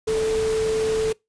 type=tone in noise; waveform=sine; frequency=440 Hz; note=A4; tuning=in tune; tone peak=-19 dBFS; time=0.07-1.13 s; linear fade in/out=10 ms; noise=pink; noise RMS=-32 dBFS; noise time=0.07-1.13 s; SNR=+10 dB; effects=noise-tail reverb RT60 0.2 s tail -24 dB re dry + resampled to 22050 Hz